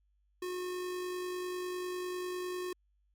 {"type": "tone with amplitude modulation", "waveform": "square", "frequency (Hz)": 362.3, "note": "F#4", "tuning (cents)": -36, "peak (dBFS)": -35, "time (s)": [0.42, 2.73], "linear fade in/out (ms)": 5, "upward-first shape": "sine", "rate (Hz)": 50, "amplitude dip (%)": 25, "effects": ["added 50 Hz sine -69 dBFS peak until 3.14 s", "MP3 96 kbps"]}